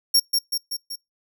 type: tone with echo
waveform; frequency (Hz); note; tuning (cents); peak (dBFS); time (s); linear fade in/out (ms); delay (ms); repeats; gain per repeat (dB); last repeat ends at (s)
sawtooth; 5530; F8; -18; -11; 0.14-0.2; 10; 190; 4; -4; 0.96
effects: noise-tail reverb RT60 0.2 s tail -26 dB re dry